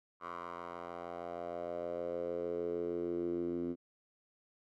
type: tone with band-pass filter sweep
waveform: 10% pulse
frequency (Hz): 86.5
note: F2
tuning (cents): -16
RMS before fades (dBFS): -39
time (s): 0.2-3.76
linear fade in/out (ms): 50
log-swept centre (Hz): 1100 to 290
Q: 4.4
effects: none